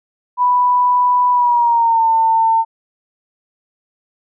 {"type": "tone with pitch glide", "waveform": "sine", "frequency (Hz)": [987.8, 900.6], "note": ["B5", "A5"], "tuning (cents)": [0, 40], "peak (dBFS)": -10, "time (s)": [0.37, 2.65], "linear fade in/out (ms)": 50, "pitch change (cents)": -160, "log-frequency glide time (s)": [1.31, 2.04], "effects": []}